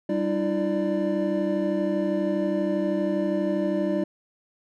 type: tone cluster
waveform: triangle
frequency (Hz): 194.8 / 304.1 / 336.6 / 591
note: G3 / D#4 / E4 / D5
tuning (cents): -11 / -40 / +36 / +11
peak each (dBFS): -26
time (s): 0.09-4.04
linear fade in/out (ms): 5
effects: none